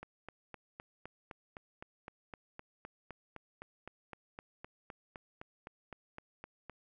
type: click train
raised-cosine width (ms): 0.5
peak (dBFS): -30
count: 27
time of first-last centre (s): 0.03-6.697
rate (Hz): 3.9
effects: none